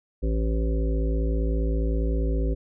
harmonic tone with a mistuned harmonic, 55 Hz, A1, in tune, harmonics 1 / 3 / 5 / 7 / 9 / 10, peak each -22 / -33 / -33 / -34 / -36 / -42 dBFS, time 0.22-2.55 s, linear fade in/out 20 ms, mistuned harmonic 1, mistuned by +21 cents, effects none

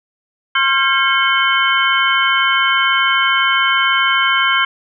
sine tone cluster, 1066 / 1379 / 1607 / 2181 / 3074 Hz, C6 / F6 / G6 / C#7 / G7, +32 / -22 / +43 / -29 / -35 cents, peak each -18 dBFS, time 0.55-4.65 s, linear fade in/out 5 ms, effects none

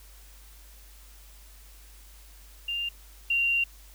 sine tone pair in turn, 2794 / 2767 Hz, F7 / F7, 0 / -17 cents, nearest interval unison, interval 17 cents, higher first, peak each -28 / -22 dBFS, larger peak second, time 2.68-2.89 / 3.3-3.64 s, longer second, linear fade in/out 5 ms, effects added 50 Hz sine -49 dBFS peak until 3.94 s + white hiss -55 dBFS RMS until 3.94 s

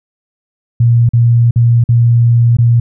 sine tone with dropouts, 118.1 Hz, A#2, 23 cents sharp, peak -5 dBFS, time 0.8-2.8 s, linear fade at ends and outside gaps 5 ms, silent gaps 1.091-1.134 / 1.51-1.559 / 1.84-1.889 / 2.569-2.585 s, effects none

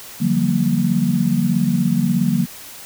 sine chord, G minor seventh, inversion second, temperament equal with one note detuned, 146.83 / 174.61 / 191.41 / 233.1 Hz, D3 / F3 / G3 / Bb3, 0 / 0 / -41 / 0 cents, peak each -22 / -20 / -20 / -19 dBFS, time 0.2-2.46 s, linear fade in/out 20 ms, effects white hiss -37 dBFS RMS until 2.85 s

